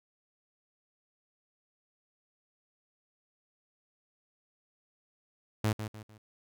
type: tone with echo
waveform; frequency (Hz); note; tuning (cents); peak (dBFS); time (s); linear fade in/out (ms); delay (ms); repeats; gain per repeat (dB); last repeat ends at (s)
sawtooth; 107.6; A2; -38; -22; 5.64-5.73; 5; 150; 3; -9; 6.18
effects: none